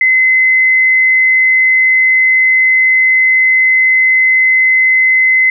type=tone; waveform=sine; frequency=2046 Hz; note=C7; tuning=39 cents flat; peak=-6 dBFS; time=0.01-5.5 s; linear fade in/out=2 ms; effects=none